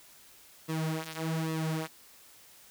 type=tone with flanger; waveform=sawtooth; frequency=160 Hz; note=D#3; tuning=49 cents sharp; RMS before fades=-33 dBFS; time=0.68-1.88 s; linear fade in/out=20 ms; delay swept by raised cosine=1.3 to 6.4 ms; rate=1.2 Hz; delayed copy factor=-0.8; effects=white hiss -56 dBFS RMS until 2.7 s